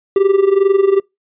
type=tone with amplitude modulation; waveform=triangle; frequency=392 Hz; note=G4; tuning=in tune; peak=-4 dBFS; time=0.16-1 s; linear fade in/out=2 ms; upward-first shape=sine; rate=22.3 Hz; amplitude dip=80%; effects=noise-tail reverb RT60 0.2 s tail -26 dB re dry + resampled to 8000 Hz